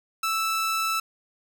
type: tone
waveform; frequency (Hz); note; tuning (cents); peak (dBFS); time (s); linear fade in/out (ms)
sawtooth; 1318.5; E6; 0; -20; 0.23-1; 5
effects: none